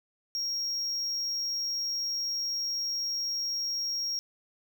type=tone; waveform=triangle; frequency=5588 Hz; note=F8; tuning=in tune; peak=-28 dBFS; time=0.35-4.19 s; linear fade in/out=0 ms; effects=none